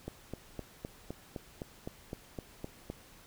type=click train; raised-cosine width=2 ms; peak=-25 dBFS; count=12; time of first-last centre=0.08-2.901 s; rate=3.9 Hz; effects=pink hiss -57 dBFS RMS until 3.26 s